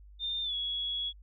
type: tone with pitch glide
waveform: sine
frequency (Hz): 3614 to 3353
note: A7 to G#7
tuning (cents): +46 to +16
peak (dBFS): -31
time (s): 0.19-1.13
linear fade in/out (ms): 50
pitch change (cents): -130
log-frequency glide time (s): 0.43-0.54
effects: added 50 Hz sine -50 dBFS peak until 1.22 s